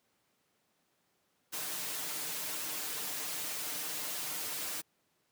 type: noise with comb filter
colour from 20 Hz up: white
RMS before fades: -38 dBFS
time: 1.52-4.82 s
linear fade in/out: 20 ms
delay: 6.6 ms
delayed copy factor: +0.9
effects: pink hiss -75 dBFS RMS until 5.31 s + high-pass 150 Hz 12 dB/octave